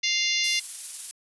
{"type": "harmonic tone", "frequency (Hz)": 698.5, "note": "F5", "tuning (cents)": 0, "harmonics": [3, 4, 5, 6, 7, 8, 9], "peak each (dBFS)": [-28, -29, -30, -31, -31, -32, -33], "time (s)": [0.03, 0.6], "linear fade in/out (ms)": 10}
{"type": "noise with tremolo", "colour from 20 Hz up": "violet", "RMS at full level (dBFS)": -30, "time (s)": [0.44, 1.11], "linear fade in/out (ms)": 0, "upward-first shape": "sine", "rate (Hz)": 20, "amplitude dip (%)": 25}
{"effects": ["resampled to 24000 Hz"]}